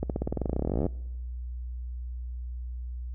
accelerating click train, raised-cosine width 2 ms, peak -15 dBFS, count 28, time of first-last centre 0.03-0.865 s, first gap 68 ms, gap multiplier 0.93, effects noise-tail reverb RT60 1.0 s tail -25 dB re dry + added 61 Hz sine -33 dBFS peak until 3.14 s

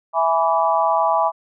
sine chord, E dominant seventh, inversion none, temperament equal with one note detuned, 659.3 / 830.6 / 987.8 / 1153.1 Hz, E5 / G#5 / B5 / D6, 0 / 0 / 0 / -32 cents, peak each -20 / -20 / -20 / -22 dBFS, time 0.13-1.32 s, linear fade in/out 50 ms, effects none

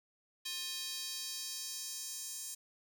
square tone with high-pass filter sweep, 354.2 Hz, F4, 24 cents sharp, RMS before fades -42 dBFS, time 0.45-2.55 s, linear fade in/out 10 ms, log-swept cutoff 3600 to 7100 Hz, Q 1.8, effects none

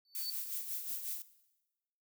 triangle tone with exponential growth, 4512 Hz, C#8, 30 cents sharp, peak -32 dBFS, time 0.05-0.3 s, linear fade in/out 1 ms, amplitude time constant 53 ms
violet noise with tremolo, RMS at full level -38 dBFS, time 0.15-1.22 s, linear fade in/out 0 ms, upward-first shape sine, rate 5.5 Hz, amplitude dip 55%
effects noise-tail reverb RT60 1.0 s tail -17 dB re dry

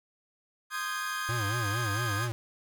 40% pulse chord, Ab major seventh, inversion first, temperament equal with one note detuned, 1046.5 / 1237.3 / 1568 / 1661.2 Hz, C6 / Eb6 / G6 / Ab6, 0 / -10 / 0 / 0 cents, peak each -40 / -35 / -36 / -36 dBFS, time 0.7-2.29 s, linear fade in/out 50 ms
square tone with vibrato, 110 Hz, A2, in tune, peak -31 dBFS, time 1.29-2.32 s, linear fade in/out 0 ms, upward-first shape sine, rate 4.4 Hz, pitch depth 180 cents each way
effects none

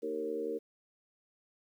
harmonic tone with a mistuned harmonic, 77.78 Hz, D#2, in tune, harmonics 3 / 4 / 5 / 6 / 7, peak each -47 / -41 / -41 / -35 / -45 dBFS, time 0.02-0.59 s, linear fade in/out 20 ms, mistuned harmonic 6, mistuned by -25 cents, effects 11-bit

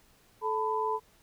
sine tone cluster, 435 / 890 / 997 Hz, A4 / A5 / B5, -20 / +20 / +16 cents, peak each -32 / -34 / -30 dBFS, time 0.41-1 s, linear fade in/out 50 ms, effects pink hiss -63 dBFS RMS until 1.22 s

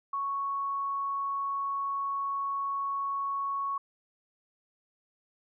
sine tone, 1108.7 Hz, C#6, in tune, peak -29 dBFS, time 0.13-3.78 s, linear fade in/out 5 ms, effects none

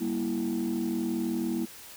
sine chord, E diminished, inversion first, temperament just, 197.78 / 237.3 / 329.6 Hz, G3 / Bb3 / E4, +16 / +31 / 0 cents, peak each -32 / -29 / -29 dBFS, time 0-1.66 s, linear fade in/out 20 ms, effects tanh soft clip ceiling -23 dBFS + white hiss -47 dBFS RMS until 1.96 s

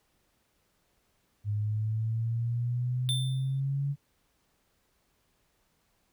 sine exponential sweep, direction up, 103 to 142.4 Hz, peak -27 dBFS, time 1.44-3.96 s, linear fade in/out 50 ms
square tone with exponential decay, 3561 Hz, A7, 20 cents sharp, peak -27 dBFS, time 3.09-3.6 s, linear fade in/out 0 ms, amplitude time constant 110 ms
effects pink hiss -72 dBFS RMS until 6.12 s

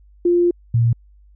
sine tone pair in turn, 349.2 / 116.8 Hz, F4 / A#2, 0 / +4 cents, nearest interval octave + perfect fifth, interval 1896 cents, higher first, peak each -12 dBFS, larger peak neither, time 0.25-0.51 / 0.74-0.93 s, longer first, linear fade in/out 5 ms, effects added 50 Hz sine -46 dBFS peak until 1.35 s

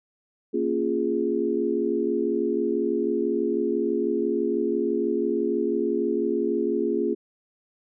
sine chord, Bb minor seventh, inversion none, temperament equal, 233.1 / 277.2 / 349.2 / 415.3 Hz, Bb3 / Db4 / F4 / Ab4, 0 / 0 / 0 / 0 cents, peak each -29 / -29 / -26 / -26 dBFS, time 0.53-7.15 s, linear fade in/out 20 ms, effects none

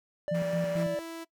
triangle tone with vibrato, 587.3 Hz, D5, in tune, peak -27 dBFS, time 0.28-0.99 s, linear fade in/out 0 ms, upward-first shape triangle, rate 4.3 Hz, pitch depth 21 cents each way
sine tone with tremolo, 170 Hz, F3, 46 cents flat, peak -28 dBFS, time 0.31-0.95 s, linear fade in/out 10 ms, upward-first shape square, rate 4.5 Hz, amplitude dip 60%
5% pulse chord, E diminished, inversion none, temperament equal with one note detuned, 161.24 / 196 / 233.1 Hz, E3 / G3 / Bb3, -38 / 0 / 0 cents, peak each -35 dBFS, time 0.34-0.84 s, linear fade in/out 10 ms
sawtooth tone, 330 Hz, E4, 2 cents sharp, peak -34 dBFS, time 0.75-1.25 s, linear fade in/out 20 ms
effects noise-tail reverb RT60 0.1 s tail -21 dB re dry

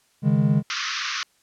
triangle chord, C# suspended second, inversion none, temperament equal with one note detuned, 138.59 / 155.56 / 206.1 Hz, C#3 / D#3 / G#3, 0 / 0 / -13 cents, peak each -19 dBFS, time 0.22-0.63 s, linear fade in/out 50 ms
pink band-pass noise, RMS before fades -28 dBFS, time 0.7-1.23 s, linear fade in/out 0 ms, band 1100 to 6200 Hz, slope 96 dB/octave
effects white hiss -63 dBFS RMS until 1.42 s + low-pass 10000 Hz 12 dB/octave

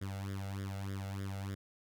sawtooth tone with flanger, 97.7 Hz, G2, 5 cents flat, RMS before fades -40 dBFS, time 0.01-1.55 s, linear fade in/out 10 ms, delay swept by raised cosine 0.57 to 1.48 ms, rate 3.3 Hz, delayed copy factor +0.85, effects none

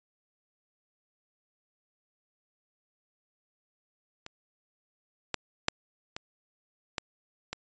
clicks, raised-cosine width 0.2 ms, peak -24 / -11 / -6 / -19 / -13 / -17 dBFS, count 6, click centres 4.264 / 5.343 / 5.684 / 6.165 / 6.982 / 7.53 s, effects resampled to 16000 Hz

